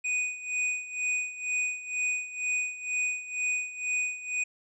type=tone with tremolo; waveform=square; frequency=2483 Hz; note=D#7; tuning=4 cents flat; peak=-26 dBFS; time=0.04-4.44 s; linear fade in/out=10 ms; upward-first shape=sine; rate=2.1 Hz; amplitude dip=80%; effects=resampled to 24000 Hz